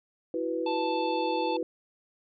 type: chord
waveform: sine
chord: E suspended second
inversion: none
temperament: equal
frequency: 329.6 / 370 / 493.9 Hz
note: E4 / F#4 / B4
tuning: 0 / 0 / 0 cents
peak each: -32 / -34 / -31 dBFS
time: 0.34-1.63 s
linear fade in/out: 2 ms
type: harmonic tone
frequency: 880 Hz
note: A5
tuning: in tune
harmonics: 1 / 3 / 4 / 5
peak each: -30 / -40 / -42 / -44 dBFS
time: 0.66-1.57 s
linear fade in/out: 5 ms
effects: none